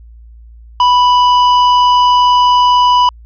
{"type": "tone with tanh clipping", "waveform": "sine", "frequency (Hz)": 987.8, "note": "B5", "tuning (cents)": 0, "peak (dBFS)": -8, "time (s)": [0.8, 3.09], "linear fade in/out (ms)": 2, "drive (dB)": 13, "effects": ["added 57 Hz sine -34 dBFS peak until 3.25 s", "resampled to 11025 Hz"]}